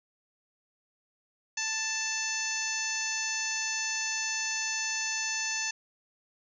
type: harmonic tone with a mistuned harmonic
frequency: 882 Hz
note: A5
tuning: 4 cents sharp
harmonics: 1 / 2 / 3 / 4 / 5 / 6 / 7 / 8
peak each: -43 / -36 / -36 / -45 / -40 / -39 / -34 / -40 dBFS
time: 1.57-5.71 s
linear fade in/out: 5 ms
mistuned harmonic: 8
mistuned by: -23 cents
effects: none